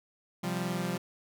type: chord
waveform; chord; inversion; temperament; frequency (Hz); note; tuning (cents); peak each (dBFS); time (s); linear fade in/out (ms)
sawtooth; C suspended fourth; none; equal; 130.81 / 174.61 / 196; C3 / F3 / G3; 0 / 0 / 0; -35 / -29 / -31; 0.43-0.98; 10
effects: none